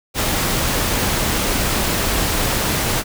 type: noise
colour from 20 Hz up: pink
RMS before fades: -19 dBFS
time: 0.14-3.04 s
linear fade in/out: 50 ms
effects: none